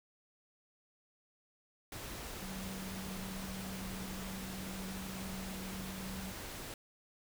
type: tone in noise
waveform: sine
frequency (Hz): 189.8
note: F#3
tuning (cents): +44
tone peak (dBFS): -43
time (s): 2.42-6.32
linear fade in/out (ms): 2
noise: pink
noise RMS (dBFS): -45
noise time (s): 1.92-6.74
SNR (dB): -1
effects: none